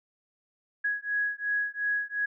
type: beating tone pair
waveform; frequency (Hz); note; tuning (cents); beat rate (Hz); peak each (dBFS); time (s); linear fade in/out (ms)
sine; 1665 / 1667.8; G#6 / G#6; +4 / +7; 2.8; -30 / -30; 0.84-2.26; 10
effects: none